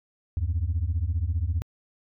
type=beating tone pair; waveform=sine; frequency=75.9 / 90.9 Hz; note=D#2 / F#2; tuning=-42 / -30 cents; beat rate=15 Hz; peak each=-25 dBFS; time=0.37-1.62 s; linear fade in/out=0 ms; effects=tanh soft clip ceiling -19 dBFS